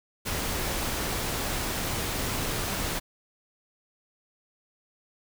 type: noise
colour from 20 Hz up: pink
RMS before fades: -30 dBFS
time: 0.25-3 s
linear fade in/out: 20 ms
effects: none